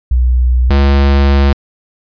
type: tone pair in turn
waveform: sine / square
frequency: 61.74 / 69.52 Hz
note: B1 / C#2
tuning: 0 / +6 cents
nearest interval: major second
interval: 206 cents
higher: second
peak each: -7 dBFS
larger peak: neither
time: 0.11-0.7 / 0.7-1.53 s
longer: second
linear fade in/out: 5 ms
effects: resampled to 11025 Hz